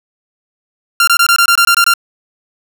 sawtooth tone bursts, 1386 Hz, F6, 14 cents flat, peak -3 dBFS, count 10, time 1-1.938 s, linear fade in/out 2 ms, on 74 ms, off 22 ms, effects none

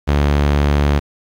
sawtooth tone, 72.3 Hz, D2, 27 cents flat, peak -8 dBFS, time 0.07-1 s, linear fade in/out 20 ms, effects low-pass 4000 Hz 12 dB/octave + 7-bit

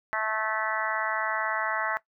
harmonic tone, 218 Hz, A3, 16 cents flat, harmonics 3 / 4 / 5 / 6 / 7 / 8 / 9, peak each -34 / -34 / -34 / -34 / -34 / -34 / -34 dBFS, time 0.13-1.97 s, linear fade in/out 0 ms, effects noise-tail reverb RT60 0.1 s tail -17 dB re dry

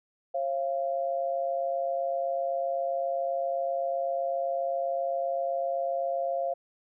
sine tone pair together, 540.3 / 688 Hz, C#5 / F5, -44 / -26 cents, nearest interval major third, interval 418 cents, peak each -30 / -29 dBFS, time 0.34-6.54 s, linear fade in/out 10 ms, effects none

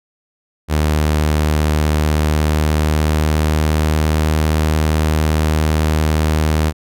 sawtooth tone with pitch glide, 76.3 to 77.59 Hz, D#2 to D#2, -33 to -4 cents, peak -9 dBFS, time 0.68-6.73 s, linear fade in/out 50 ms, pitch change +29 cents, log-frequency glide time 2.03-4.4 s, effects none

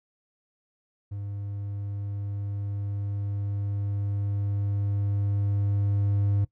triangle tone with level ramp, 100.9 Hz, G#2, 49 cents flat, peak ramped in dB -30 to -19 dBFS, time 1.11-6.45 s, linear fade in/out 10 ms, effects noise-tail reverb RT60 0.1 s tail -19 dB re dry

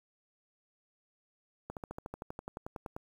slowing click train, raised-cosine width 1 ms, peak -26 dBFS, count 16, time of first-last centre 1.7-2.965 s, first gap 68 ms, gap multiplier 1.03, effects 9-bit

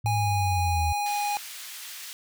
sine linear sweep, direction down, 111 to 77.78 Hz, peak -24 dBFS, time 0.04-0.93 s, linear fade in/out 10 ms
square tone, 823 Hz, G#5, 16 cents flat, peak -26 dBFS, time 0.06-1.37 s, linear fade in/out 0 ms
pink high-pass noise, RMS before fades -40 dBFS, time 1.06-2.13 s, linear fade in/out 0 ms, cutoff 2300 Hz, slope 12 dB/octave
effects none

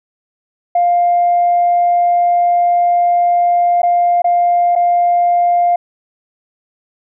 sine tone with dropouts, 701 Hz, F5, 6 cents sharp, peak -8 dBFS, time 0.75-5.76 s, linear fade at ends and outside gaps 5 ms, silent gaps 3.819-3.831 / 4.22-4.243 / 4.754-4.76 s, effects tanh soft clip ceiling -5 dBFS

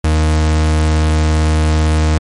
40% pulse tone, 77.78 Hz, D#2, in tune, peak -9 dBFS, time 0.04-2.18 s, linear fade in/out 5 ms, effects MP3 48 kbps

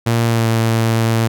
sawtooth tone with pitch glide, 116.2 to 113.61 Hz, A#2 to A#2, -5 to -44 cents, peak -9 dBFS, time 0.06-1.28 s, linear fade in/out 10 ms, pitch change -39 cents, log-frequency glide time 0.26-0.47 s, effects none

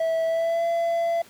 triangle tone with pitch glide, 653 to 675.2 Hz, E5 to E5, -17 to +41 cents, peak -19 dBFS, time 0-1.22 s, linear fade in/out 5 ms, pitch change +58 cents, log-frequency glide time 0.25-0.65 s, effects pink hiss -51 dBFS RMS until 1.29 s + high-pass 150 Hz 12 dB/octave

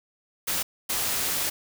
white noise bursts at uneven times, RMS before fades -27 dBFS, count 2, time 0.47-0.63 / 0.89-1.5 s, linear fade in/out 10 ms, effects none

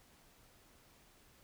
silence, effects pink hiss -65 dBFS RMS until 1.43 s

